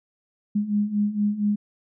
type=beating tone pair; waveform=sine; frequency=204.4 / 208.7 Hz; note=G#3 / G#3; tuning=-27 / +9 cents; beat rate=4.3 Hz; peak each=-26 / -22 dBFS; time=0.55-1.56 s; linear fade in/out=10 ms; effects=none